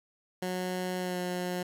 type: tone with pitch glide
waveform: 15% pulse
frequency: 182.8 to 179.76 Hz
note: F#3 to F#3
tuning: -21 to -50 cents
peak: -25 dBFS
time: 0.42-1.63 s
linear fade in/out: 5 ms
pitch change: -29 cents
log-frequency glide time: 0.98-1.19 s
effects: none